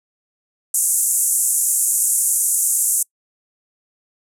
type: band-pass noise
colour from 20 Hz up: pink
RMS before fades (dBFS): -18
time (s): 0.74-3.03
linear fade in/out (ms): 5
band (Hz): 7200 to 12000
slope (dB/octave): 48
effects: noise-tail reverb RT60 0.1 s tail -26 dB re dry